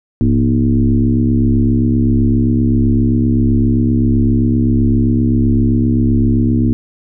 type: tone with frequency modulation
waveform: sine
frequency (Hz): 170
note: F3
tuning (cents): -46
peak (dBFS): -9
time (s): 0.21-6.73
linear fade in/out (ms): 0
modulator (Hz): 67.7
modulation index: 2
effects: none